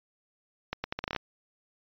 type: accelerating click train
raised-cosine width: 0.3 ms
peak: -15 dBFS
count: 10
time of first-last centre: 0.73-1.163 s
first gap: 110 ms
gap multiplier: 0.77
effects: resampled to 11025 Hz